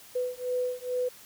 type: beating tone pair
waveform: sine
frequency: 497.6 / 499.9 Hz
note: B4 / B4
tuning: +13 / +21 cents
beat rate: 2.3 Hz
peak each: -31 dBFS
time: 0.15-1.09 s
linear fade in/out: 10 ms
effects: white hiss -51 dBFS RMS until 1.25 s